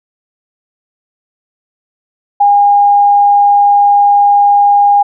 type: tone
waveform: sine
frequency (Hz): 813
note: G#5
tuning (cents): -37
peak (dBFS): -4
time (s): 2.4-5.03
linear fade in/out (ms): 10
effects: none

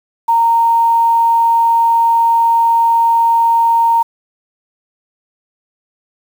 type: tone with quantisation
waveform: sine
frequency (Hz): 924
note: A#5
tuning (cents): -16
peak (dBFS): -8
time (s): 0.28-4.03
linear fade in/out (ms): 10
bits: 6
effects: none

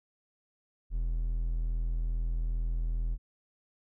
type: tone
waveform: triangle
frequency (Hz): 41.2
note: E1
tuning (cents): 0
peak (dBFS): -26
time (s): 0.9-3.18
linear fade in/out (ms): 50
effects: none

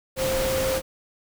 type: tone in noise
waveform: sine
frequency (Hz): 526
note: C5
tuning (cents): +9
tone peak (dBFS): -23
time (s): 0.16-0.82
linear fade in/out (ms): 50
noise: pink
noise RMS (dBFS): -28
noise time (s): 0.16-0.82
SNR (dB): +2
effects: none

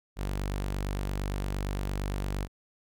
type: tone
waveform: sawtooth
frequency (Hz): 48.72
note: G1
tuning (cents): -10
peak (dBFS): -26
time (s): 0.16-2.48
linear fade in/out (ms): 50
effects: none

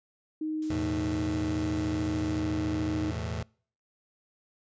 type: tone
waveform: sine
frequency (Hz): 311.1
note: D#4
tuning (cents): 0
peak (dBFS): -29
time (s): 0.41-3.11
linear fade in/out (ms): 5
type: noise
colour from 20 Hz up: blue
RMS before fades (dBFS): -47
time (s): 0.62-2.4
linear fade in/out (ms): 2
type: chord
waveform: sawtooth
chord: E suspended fourth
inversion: none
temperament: just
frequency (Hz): 82.41 / 109.88 / 123.61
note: E2 / A2 / B2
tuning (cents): 0 / -2 / +2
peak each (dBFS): -30 / -31 / -36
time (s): 0.7-3.43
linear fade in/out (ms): 5
effects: noise-tail reverb RT60 0.5 s tail -26 dB re dry + resampled to 16000 Hz

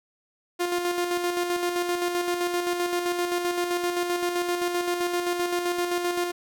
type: tone with tremolo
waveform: sawtooth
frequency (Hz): 351.6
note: F4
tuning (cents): +12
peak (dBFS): -19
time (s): 0.59-6.32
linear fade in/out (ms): 20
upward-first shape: square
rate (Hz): 7.7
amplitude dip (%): 40
effects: none

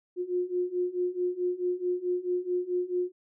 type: beating tone pair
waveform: sine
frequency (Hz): 356.3 / 360.9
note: F4 / F#4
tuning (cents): +35 / -43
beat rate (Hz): 4.6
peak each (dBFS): -31 / -29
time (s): 0.16-3.12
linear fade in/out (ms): 50
effects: none

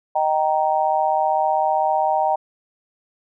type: chord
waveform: sine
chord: Eb major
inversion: none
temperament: just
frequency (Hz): 622.3 / 777.8 / 933.4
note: Eb5 / G5 / Bb5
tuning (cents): 0 / -14 / +2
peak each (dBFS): -22 / -19 / -22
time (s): 0.15-2.36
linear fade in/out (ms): 10
effects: none

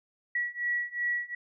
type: beating tone pair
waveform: sine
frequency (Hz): 1930 / 1932.7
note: B6 / B6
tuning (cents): -40 / -38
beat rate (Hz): 2.7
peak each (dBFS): -32 / -31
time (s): 0.35-1.35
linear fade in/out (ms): 5
effects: none

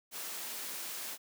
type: high-pass noise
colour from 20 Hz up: white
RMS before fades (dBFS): -41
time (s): 0.11-1.18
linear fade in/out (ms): 50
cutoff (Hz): 240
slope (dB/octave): 12
effects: none

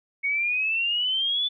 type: exponential sweep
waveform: sine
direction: up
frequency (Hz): 2213 to 3505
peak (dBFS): -22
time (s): 0.23-1.49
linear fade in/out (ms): 20
effects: none

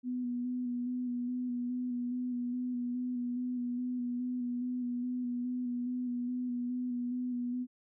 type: tone with vibrato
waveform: sine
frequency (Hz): 246.7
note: B3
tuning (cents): -2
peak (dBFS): -32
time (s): 0.03-7.67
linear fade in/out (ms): 50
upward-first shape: square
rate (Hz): 2.4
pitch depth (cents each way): 19
effects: none

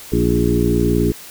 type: harmonic tone with a mistuned harmonic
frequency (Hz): 59.1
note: A#1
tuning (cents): +24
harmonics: 1 / 2 / 3 / 4 / 5 / 6 / 7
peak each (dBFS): -21 / -21 / -21 / -21 / -21 / -21 / -21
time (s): 0.12-1.12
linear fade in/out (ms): 5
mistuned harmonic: 6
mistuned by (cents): -29
effects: white hiss -37 dBFS RMS until 1.3 s

